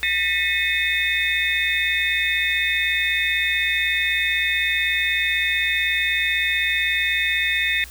sine tone cluster, 1800 / 1956 / 2171 / 2542 / 3616 Hz, A6 / B6 / C#7 / D#7 / A7, +39 / -17 / -37 / +36 / +47 cents, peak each -25 dBFS, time 0.03-7.84 s, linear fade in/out 0 ms, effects added 60 Hz sine -40 dBFS peak until 7.9 s + white hiss -43 dBFS RMS until 7.9 s

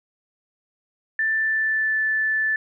sine tone with pitch glide, 1770 to 1751.7 Hz, A6 to A6, +10 to -8 cents, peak -19 dBFS, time 1.19-2.56 s, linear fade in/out 2 ms, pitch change -18 cents, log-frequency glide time 1.33-1.99 s, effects none

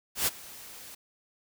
white noise with ADSR envelope, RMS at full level -25 dBFS, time 0.15-0.95 s, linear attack 120 ms, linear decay 26 ms, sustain -21 dB, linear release 8 ms, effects none

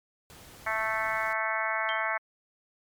pink noise, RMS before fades -50 dBFS, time 0.3-1.33 s, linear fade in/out 0 ms
harmonic tone, 220 Hz, A3, in tune, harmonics 3 / 4 / 5 / 6 / 7 / 8 / 9 / 10, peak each -35 / -35 / -35 / -35 / -35 / -35 / -35 / -35 dBFS, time 0.66-2.18 s, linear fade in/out 10 ms
sine tone with exponential decay, 3143 Hz, G7, 4 cents sharp, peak -31 dBFS, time 1.89-2.09 s, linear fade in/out 0 ms, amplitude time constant 42 ms
effects MP3 96 kbps

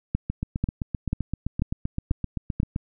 two click trains, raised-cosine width 5 ms, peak -10 / -14 dBFS, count 6 / 20, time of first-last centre 0.15-2.601 / 0.3-2.761 s, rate 2.04 / 7.72 Hz, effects none

